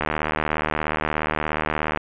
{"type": "click train", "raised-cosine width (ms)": 0.5, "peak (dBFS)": -7, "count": 152, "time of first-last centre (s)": [0.01, 1.974], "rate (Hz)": 76.9, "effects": ["resampled to 8000 Hz", "8-bit"]}